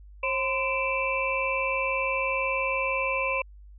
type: tone cluster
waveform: sine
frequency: 536 / 1025 / 2343 / 2657 Hz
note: C5 / C6 / D7 / E7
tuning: +42 / -36 / -5 / +13 cents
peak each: -30 dBFS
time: 0.23-3.42 s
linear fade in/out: 5 ms
effects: added 50 Hz sine -45 dBFS peak until 3.78 s